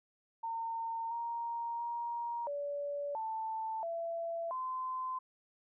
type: tone with pitch steps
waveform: sine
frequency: 912 / 934 / 942 / 574 / 885 / 671 / 1030 Hz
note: A#5 / A#5 / A#5 / D5 / A5 / E5 / C6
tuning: -38 / +3 / +18 / -40 / +10 / +31 / -28 cents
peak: -35 dBFS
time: 0.43-5.19 s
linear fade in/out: 10 ms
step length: 680 ms
effects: none